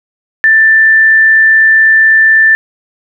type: tone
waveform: sine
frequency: 1772 Hz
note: A6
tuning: 12 cents sharp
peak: -3 dBFS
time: 0.44-2.55 s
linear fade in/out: 0 ms
effects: none